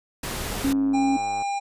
pink noise, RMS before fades -30 dBFS, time 0.23-0.73 s, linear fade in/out 5 ms
click train, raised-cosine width 1 ms, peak -26 dBFS, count 101, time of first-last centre 0.46-1.422 s, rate 104 Hz
sine tone, 274.2 Hz, C#4, 19 cents flat, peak -19 dBFS, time 0.64-1.17 s, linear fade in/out 10 ms
harmonic tone, 801 Hz, G5, 37 cents sharp, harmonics 1 / 3 / 5 / 7 / 9 / 10, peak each -24 / -36 / -44 / -46 / -45 / -48 dBFS, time 0.93-1.6 s, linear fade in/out 20 ms
effects resampled to 32000 Hz

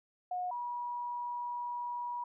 sine tone pair in turn, 724 / 966.4 Hz, F#5 / B5, -38 / -38 cents, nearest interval perfect fourth, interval 500 cents, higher second, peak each -33 / -35 dBFS, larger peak first, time 0.31-0.51 / 0.51-2.24 s, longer second, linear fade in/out 5 ms, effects none

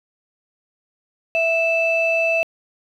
sine tone pair together, 659.2 / 2637 Hz, E5 / E7, 0 / 0 cents, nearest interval 2 octaves, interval 2400 cents, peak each -18 / -18 dBFS, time 1.35-2.43 s, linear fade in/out 0 ms, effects tanh soft clip ceiling -9 dBFS + 9-bit

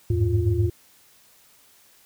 sine tone cluster, 83.1 / 99.2 / 106.9 / 349.9 Hz, E2 / G2 / A2 / F4, +15 / +21 / -49 / +3 cents, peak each -24 / -24 / -22 / -26 dBFS, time 0.1-0.7 s, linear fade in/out 5 ms, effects tanh soft clip ceiling -8 dBFS + white hiss -56 dBFS RMS until 2.05 s

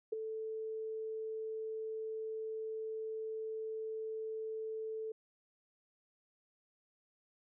sine tone with ADSR envelope, 440 Hz, A4, in tune, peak -30 dBFS, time 0.12-5.12 s, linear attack 10 ms, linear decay 8 ms, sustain -8 dB, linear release 5 ms, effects none

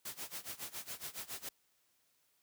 white noise with tremolo, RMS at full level -42 dBFS, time 0.05-1.49 s, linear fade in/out 5 ms, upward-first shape sine, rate 7.2 Hz, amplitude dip 90%, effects white hiss -75 dBFS RMS until 2.42 s + high-pass 60 Hz 12 dB/octave

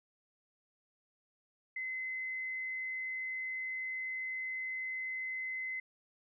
sine tone, 2047 Hz, C7, 38 cents flat, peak -36 dBFS, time 1.76-5.8 s, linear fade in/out 5 ms, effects none

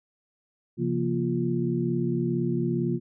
sine tone cluster, 133.8 / 171.4 / 235.8 / 349.6 Hz, C3 / F3 / A#3 / F4, +39 / -32 / +20 / +2 cents, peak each -29 dBFS, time 0.77-3 s, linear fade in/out 50 ms, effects none

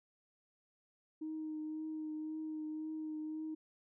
sine tone with vibrato, 311.1 Hz, D#4, in tune, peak -38 dBFS, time 1.21-3.55 s, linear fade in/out 10 ms, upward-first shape triangle, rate 1.9 Hz, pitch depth 20 cents each way, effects tanh soft clip ceiling -34 dBFS

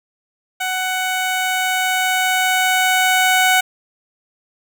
15% pulse tone with level ramp, 745 Hz, F#5, 12 cents sharp, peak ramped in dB -13 to -5 dBFS, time 0.6-3.61 s, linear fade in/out 10 ms, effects none

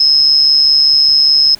sine tone with amplitude modulation, 5160 Hz, E8, 38 cents flat, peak -3 dBFS, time 0-1.55 s, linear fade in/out 5 ms, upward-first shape sine, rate 145 Hz, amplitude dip 70%, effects pink hiss -40 dBFS RMS until 1.59 s

